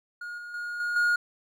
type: tone with level steps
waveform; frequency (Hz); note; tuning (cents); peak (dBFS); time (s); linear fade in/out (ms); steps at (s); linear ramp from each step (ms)
triangle; 1433; F6; +44; -33 / -36 / -30 / -25 / -19; 0.21-1.16; 5; 0.38 / 0.54 / 0.8 / 0.96; 2
effects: none